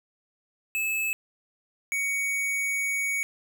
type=tone pair in turn; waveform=square; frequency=2604 / 2240 Hz; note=E7 / C#7; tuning=-22 / +18 cents; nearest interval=minor third; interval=260 cents; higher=first; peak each=-26 dBFS; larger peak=neither; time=0.75-1.13 / 1.92-3.23 s; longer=second; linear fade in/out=0 ms; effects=none